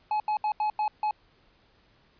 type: tone bursts at uneven times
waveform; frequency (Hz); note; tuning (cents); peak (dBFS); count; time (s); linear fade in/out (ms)
triangle; 850; G#5; +40; -22; 6; 0.11-0.2 / 0.28-0.37 / 0.44-0.52 / 0.6-0.7 / 0.79-0.88 / 1.03-1.11; 2
effects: pink hiss -63 dBFS RMS until 2.19 s + resampled to 11025 Hz